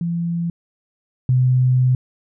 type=tone pair in turn; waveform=sine; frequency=170 / 127.36 Hz; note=F3 / C3; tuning=-46 / -46 cents; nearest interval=perfect fourth; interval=500 cents; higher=first; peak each=-19 / -12 dBFS; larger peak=second; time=0.01-0.5 / 1.29-1.95 s; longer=second; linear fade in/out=2 ms; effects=none